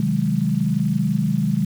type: chord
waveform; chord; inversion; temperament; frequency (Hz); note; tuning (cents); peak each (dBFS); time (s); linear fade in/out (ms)
sine; Ab dominant seventh; first; just; 129.78 / 155.74 / 186.89 / 207.7; C3 / Eb3 / Gb3 / Ab3; -14 / +2 / +18 / 0; -25 / -22 / -23 / -22; 0-1.65; 2
effects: 7-bit